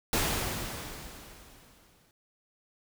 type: noise with exponential decay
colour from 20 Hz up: pink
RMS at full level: -26 dBFS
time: 0.13-2.11 s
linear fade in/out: 1 ms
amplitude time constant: 430 ms
effects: none